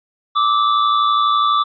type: tone pair together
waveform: square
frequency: 1171 / 1283 Hz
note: D6 / E6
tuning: -5 / -47 cents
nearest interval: major second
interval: 158 cents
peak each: -14 / -22 dBFS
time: 0.35-1.64 s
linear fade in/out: 20 ms
effects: resampled to 11025 Hz